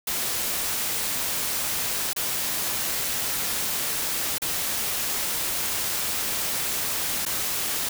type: noise with dropouts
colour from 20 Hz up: white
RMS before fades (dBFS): -27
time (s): 0.07-7.89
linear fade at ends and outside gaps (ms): 5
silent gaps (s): 2.133-2.162 / 4.383-4.418 / 7.253-7.261
effects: none

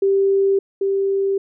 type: tone pair in turn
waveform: sine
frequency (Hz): 392 / 392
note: G4 / G4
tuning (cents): 0 / 0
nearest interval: unison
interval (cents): 0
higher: neither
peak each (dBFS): -13 / -16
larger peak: first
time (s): 0.02-0.59 / 0.81-1.38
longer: neither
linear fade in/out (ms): 5
effects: none

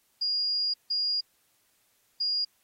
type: tone bursts at uneven times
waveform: sine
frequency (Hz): 4847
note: D#8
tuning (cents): -46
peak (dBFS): -25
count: 3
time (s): 0.21-0.74 / 0.9-1.21 / 2.2-2.45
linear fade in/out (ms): 10
effects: white hiss -69 dBFS RMS until 2.63 s + AAC 48 kbps

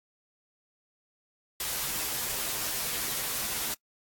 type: noise with comb filter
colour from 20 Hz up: white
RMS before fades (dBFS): -32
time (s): 1.6-3.74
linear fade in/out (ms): 2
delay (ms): 11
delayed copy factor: -0.65
effects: noise-tail reverb RT60 0.1 s tail -25 dB re dry + AAC 64 kbps

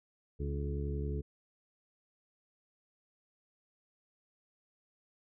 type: harmonic tone with a mistuned harmonic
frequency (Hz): 71.1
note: C#2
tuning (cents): +45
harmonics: 1 / 2 / 3 / 4 / 5 / 6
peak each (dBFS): -35 / -39 / -46 / -47 / -47 / -43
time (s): 0.39-1.22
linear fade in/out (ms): 20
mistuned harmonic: 4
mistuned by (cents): +28
effects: none

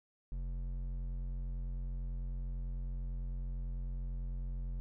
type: tone with hard clipping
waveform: triangle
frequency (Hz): 44.52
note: F1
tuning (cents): +34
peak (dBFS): -38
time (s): 0.32-4.8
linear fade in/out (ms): 0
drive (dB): 12
effects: none

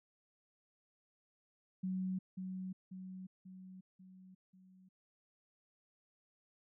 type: tone with echo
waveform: sine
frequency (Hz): 186.6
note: F#3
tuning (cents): +15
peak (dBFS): -35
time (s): 1.83-2.19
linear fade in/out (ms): 10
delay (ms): 540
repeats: 5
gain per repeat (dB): -5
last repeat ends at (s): 4.89
effects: none

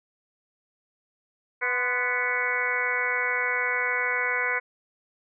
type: harmonic tone with a mistuned harmonic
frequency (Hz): 246.9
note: B3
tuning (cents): 0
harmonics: 2 / 3 / 4 / 5 / 6 / 7 / 8 / 9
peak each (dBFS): -34 / -40 / -33 / -39 / -29 / -35 / -29 / -29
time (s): 1.61-4.6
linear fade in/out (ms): 20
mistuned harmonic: 4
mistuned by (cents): +57
effects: none

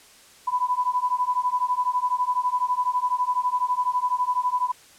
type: beating tone pair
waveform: sine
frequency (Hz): 990 / 1002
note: B5 / B5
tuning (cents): +4 / +25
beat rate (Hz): 12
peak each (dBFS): -24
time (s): 0.47-4.72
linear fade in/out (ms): 10
effects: white hiss -51 dBFS RMS until 4.98 s + low-pass 10000 Hz 12 dB/octave

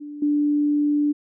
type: tone with level steps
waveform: sine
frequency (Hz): 293.7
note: D4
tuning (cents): 0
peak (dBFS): -32 / -17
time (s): 0-1.13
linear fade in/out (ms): 20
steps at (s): 0.22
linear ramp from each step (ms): 5
effects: none

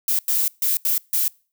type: noise bursts at uneven times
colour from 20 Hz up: violet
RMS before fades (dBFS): -20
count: 5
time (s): 0.08-0.19 / 0.28-0.48 / 0.62-0.77 / 0.85-0.98 / 1.13-1.28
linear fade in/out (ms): 2
effects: noise-tail reverb RT60 0.4 s tail -26 dB re dry

